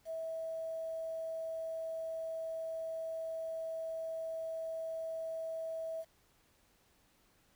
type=tone with quantisation; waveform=sine; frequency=650 Hz; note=E5; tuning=24 cents flat; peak=-37 dBFS; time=0.05-6.05 s; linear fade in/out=50 ms; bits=10; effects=pink hiss -70 dBFS RMS until 7.55 s